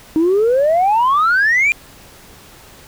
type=exponential sweep; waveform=sine; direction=up; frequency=308 to 2444 Hz; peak=-9 dBFS; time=0.16-1.72 s; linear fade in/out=0 ms; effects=tanh soft clip ceiling -8 dBFS + pink hiss -42 dBFS RMS until 2.87 s